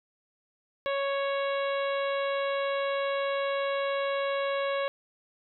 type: harmonic tone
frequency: 554.4 Hz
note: C#5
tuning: in tune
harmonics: 1 / 2 / 3 / 4 / 5 / 6 / 7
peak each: -28 / -34 / -38 / -40 / -42 / -44 / -45 dBFS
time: 0.86-4.88 s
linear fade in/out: 0 ms
effects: none